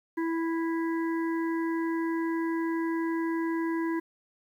harmonic tone, 329.6 Hz, E4, in tune, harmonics 1 / 3 / 5 / 6, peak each -27 / -37 / -41 / -43 dBFS, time 0.17-4 s, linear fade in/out 10 ms, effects 10-bit

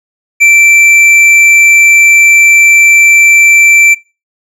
sine tone with hard clipping, 2340 Hz, D7, 7 cents flat, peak -3 dBFS, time 0.4-3.95 s, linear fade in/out 20 ms, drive 6 dB, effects noise-tail reverb RT60 0.3 s tail -23 dB re dry

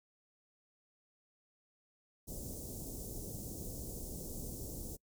pink band-stop noise, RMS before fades -44 dBFS, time 2.27-4.97 s, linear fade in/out 20 ms, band 530 to 6400 Hz, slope 24 dB/octave, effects noise-tail reverb RT60 0.1 s tail -25 dB re dry

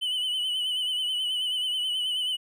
triangle tone with vibrato, 3000 Hz, F#7, 23 cents sharp, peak -24 dBFS, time 0.01-2.37 s, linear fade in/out 20 ms, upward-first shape sine, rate 9.3 Hz, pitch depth 49 cents each way, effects none

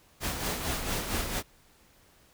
pink noise with tremolo, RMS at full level -30 dBFS, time 0.2-1.43 s, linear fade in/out 50 ms, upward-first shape sine, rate 4.4 Hz, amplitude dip 50%, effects pink hiss -61 dBFS RMS until 2.33 s

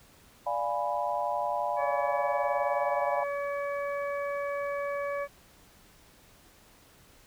sine chord, D diminished seventh, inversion none, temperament equal, 587.3 / 698.5 / 830.6 / 987.8 Hz, D5 / F5 / Ab5 / Cb6, 0 / 0 / 0 / 0 cents, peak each -33 dBFS, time 0.46-3.24 s, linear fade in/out 10 ms
harmonic tone, 568 Hz, C#5, 42 cents sharp, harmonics 1 / 2 / 3 / 4, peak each -31 / -37 / -41 / -43 dBFS, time 1.76-5.28 s, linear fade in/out 50 ms
effects pink hiss -58 dBFS RMS until 7.26 s

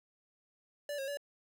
square tone with pitch steps, 581 / 542 / 572 Hz, D5 / C#5 / D5, -19 / -39 / -46 cents, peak -37 dBFS, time 0.89-1.172 s, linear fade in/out 2 ms, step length 94 ms, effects none

